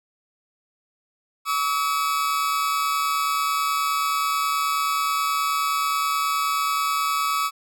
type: tone pair together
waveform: 40% pulse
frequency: 1138.6 / 1288 Hz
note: C#6 / E6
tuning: +46 / -41 cents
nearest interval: major second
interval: 213 cents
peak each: -23 dBFS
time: 1.45-7.51 s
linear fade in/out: 50 ms
effects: none